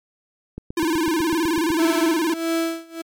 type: click train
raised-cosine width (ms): 3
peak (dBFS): -18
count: 10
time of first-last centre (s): 0.58-1.704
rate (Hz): 8.01
type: tone with vibrato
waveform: square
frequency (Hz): 325.3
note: E4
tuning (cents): -23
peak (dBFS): -19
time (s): 0.77-2.34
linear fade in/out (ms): 5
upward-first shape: square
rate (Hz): 19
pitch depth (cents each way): 92
type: tone with tremolo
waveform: 35% pulse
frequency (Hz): 329.6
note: E4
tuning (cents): 0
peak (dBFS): -17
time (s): 1.78-3.02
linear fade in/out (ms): 10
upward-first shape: sine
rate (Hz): 1.6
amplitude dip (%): 95
effects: MP3 96 kbps